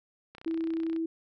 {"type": "click train", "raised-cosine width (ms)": 0.3, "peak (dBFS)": -31, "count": 20, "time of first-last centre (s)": [0.35, 0.963], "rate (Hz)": 31}
{"type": "tone", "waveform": "sine", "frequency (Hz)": 326.7, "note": "E4", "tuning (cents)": -15, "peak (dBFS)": -28, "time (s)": [0.46, 1.06], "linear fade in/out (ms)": 5}
{"effects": []}